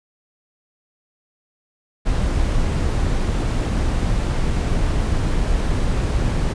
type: noise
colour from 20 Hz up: brown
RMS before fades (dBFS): -19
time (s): 2.05-6.54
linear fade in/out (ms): 20
effects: resampled to 22050 Hz